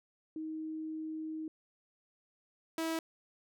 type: tone pair in turn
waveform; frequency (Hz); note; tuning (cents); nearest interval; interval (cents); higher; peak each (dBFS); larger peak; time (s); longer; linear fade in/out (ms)
sine / sawtooth; 314.9 / 324.9; D#4 / E4; +21 / -25; minor second; 54; second; -37 / -29; second; 0.36-1.48 / 2.78-2.99; first; 2
effects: none